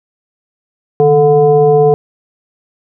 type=tone with frequency modulation; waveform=sine; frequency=440 Hz; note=A4; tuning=in tune; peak=-5 dBFS; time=1-1.94 s; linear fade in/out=0 ms; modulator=288 Hz; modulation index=0.76; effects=none